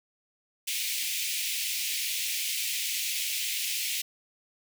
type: high-pass noise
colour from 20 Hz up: pink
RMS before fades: -31 dBFS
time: 0.67-4.02 s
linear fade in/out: 10 ms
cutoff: 2200 Hz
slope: 48 dB/octave
effects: none